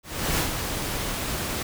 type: noise with ADSR envelope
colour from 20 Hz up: pink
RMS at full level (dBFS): -23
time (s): 0.03-1.63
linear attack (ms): 350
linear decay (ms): 110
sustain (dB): -6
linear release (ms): 5
effects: none